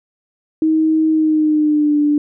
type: tone with pitch glide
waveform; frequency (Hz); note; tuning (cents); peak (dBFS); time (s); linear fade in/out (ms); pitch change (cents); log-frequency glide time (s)
sine; 315.9 to 294.7; D#4 to D4; +26 to +6; -11; 0.62-2.18; 2; -120; 1.1-1.98
effects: none